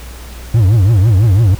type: tone with vibrato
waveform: triangle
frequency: 103.83 Hz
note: G#2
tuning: in tune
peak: -4 dBFS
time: 0.54-1.55 s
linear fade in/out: 5 ms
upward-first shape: triangle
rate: 6 Hz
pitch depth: 290 cents each way
effects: added 60 Hz sine -28 dBFS peak until 1.59 s + pink hiss -35 dBFS RMS until 1.59 s